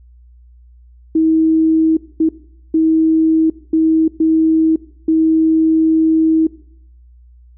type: tone bursts at uneven times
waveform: sine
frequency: 320 Hz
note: D#4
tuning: 49 cents sharp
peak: -9 dBFS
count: 6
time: 1.15-1.97 / 2.2-2.29 / 2.74-3.5 / 3.73-4.08 / 4.2-4.76 / 5.08-6.47 s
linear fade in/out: 5 ms
effects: noise-tail reverb RT60 0.7 s tail -19 dB re dry + added 60 Hz sine -41 dBFS peak until 7.57 s